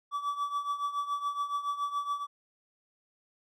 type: tone with tremolo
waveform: triangle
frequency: 1151 Hz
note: D6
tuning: 35 cents flat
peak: -25 dBFS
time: 0.11-2.27 s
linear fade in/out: 50 ms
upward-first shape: triangle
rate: 7.1 Hz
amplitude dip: 80%
effects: none